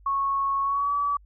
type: tone with pitch glide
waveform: sine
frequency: 1102 to 1146.1 Hz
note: C#6 to D6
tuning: -11 to -43 cents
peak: -22 dBFS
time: 0.06-1.17 s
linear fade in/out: 5 ms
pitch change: +68 cents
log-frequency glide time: 0.62-0.93 s
effects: added 50 Hz sine -50 dBFS peak until 1.25 s